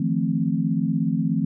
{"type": "chord", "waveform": "sine", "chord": "F dominant seventh", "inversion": "third", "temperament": "equal with one note detuned", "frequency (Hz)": [155.56, 172.21, 220, 261.6], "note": ["Eb3", "F3", "A3", "C4"], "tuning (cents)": [0, -24, 0, 0], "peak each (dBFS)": [-26, -24, -25, -26], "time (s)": [0, 1.45], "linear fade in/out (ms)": 5, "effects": []}